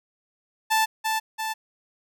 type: tone with echo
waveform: sawtooth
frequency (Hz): 880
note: A5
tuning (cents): 0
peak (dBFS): -15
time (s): 0.7-0.86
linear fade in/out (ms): 20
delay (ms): 340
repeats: 2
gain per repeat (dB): -4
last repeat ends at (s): 1.54
effects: none